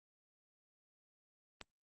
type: click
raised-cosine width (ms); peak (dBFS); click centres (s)
0.2; -28; 1.613
effects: Opus 32 kbps